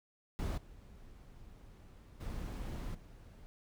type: noise with level steps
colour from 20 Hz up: brown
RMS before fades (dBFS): -36 / -55 / -41 / -54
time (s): 0.39-3.46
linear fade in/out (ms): 0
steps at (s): 0.57 / 2.2 / 2.94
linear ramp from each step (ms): 10
effects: none